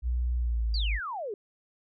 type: tone with pitch glide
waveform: sine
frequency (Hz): 60.7 to 53.15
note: B1 to G#1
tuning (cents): -29 to +41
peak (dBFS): -25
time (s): 0.02-1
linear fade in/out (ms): 50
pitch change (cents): -230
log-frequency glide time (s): 0.37-0.85
type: exponential sweep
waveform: sine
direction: down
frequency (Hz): 4856 to 383.6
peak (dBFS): -32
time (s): 0.74-1.34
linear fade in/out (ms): 2
effects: none